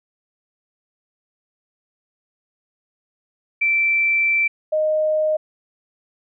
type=tone pair in turn; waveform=sine; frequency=2337 / 619 Hz; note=D7 / D#5; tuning=-9 / -9 cents; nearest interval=octave + major seventh; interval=2300 cents; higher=first; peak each=-15 / -16 dBFS; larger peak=first; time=3.61-4.48 / 4.72-5.37 s; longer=first; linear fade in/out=10 ms; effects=none